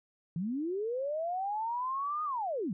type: linear two-way sweep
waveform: sine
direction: up then down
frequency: 156.7 to 1244.5 to 156.7 Hz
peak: -31 dBFS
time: 0.36-2.73 s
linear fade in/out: 2 ms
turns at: 2.24 s
effects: none